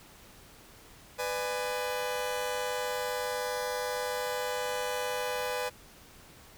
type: chord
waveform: sawtooth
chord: G# diminished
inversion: first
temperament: just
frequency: 498.4 / 598 / 830.6 Hz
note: B4 / D5 / G#5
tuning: +16 / +31 / 0 cents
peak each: -29 / -34 / -34 dBFS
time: 1.18-5.7 s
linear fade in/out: 20 ms
effects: pink hiss -54 dBFS RMS until 6.57 s